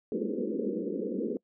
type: band-pass noise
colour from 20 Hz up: white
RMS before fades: -32 dBFS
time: 0.12-1.37 s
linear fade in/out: 2 ms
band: 190 to 500 Hz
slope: 96 dB/octave
effects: noise-tail reverb RT60 0.1 s tail -24 dB re dry